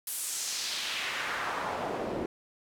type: noise with band-pass filter sweep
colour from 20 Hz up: pink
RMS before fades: -34 dBFS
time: 0.07-2.26 s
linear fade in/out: 2 ms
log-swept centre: 12000 to 340 Hz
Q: 1.5
effects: none